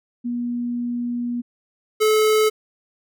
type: tone pair in turn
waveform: sine / square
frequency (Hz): 240.9 / 431.8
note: B3 / A4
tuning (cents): -43 / -33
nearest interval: minor seventh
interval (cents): 1010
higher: second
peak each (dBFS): -22 / -15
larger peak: second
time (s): 0.24-1.42 / 2-2.5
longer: first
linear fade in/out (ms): 20
effects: none